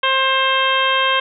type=harmonic tone; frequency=530 Hz; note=C5; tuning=22 cents sharp; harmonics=1 / 2 / 3 / 4 / 5 / 6 / 7; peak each=-23 / -18 / -21 / -25 / -23 / -20 / -30 dBFS; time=0.03-1.2 s; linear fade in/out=5 ms; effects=none